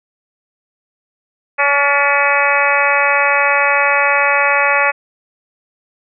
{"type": "harmonic tone with a mistuned harmonic", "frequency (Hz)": 283.2, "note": "C#4", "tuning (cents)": 37, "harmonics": [2, 3, 4, 5, 6, 7, 8, 9], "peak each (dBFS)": [-19, -19, -19, -19, -19, -19, -19, -19], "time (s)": [1.58, 4.92], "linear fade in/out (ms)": 20, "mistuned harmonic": 6, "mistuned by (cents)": 47, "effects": []}